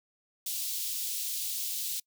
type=high-pass noise; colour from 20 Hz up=white; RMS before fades=-34 dBFS; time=0.46-2 s; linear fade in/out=5 ms; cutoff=3200 Hz; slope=24 dB/octave; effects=noise-tail reverb RT60 0.1 s tail -25 dB re dry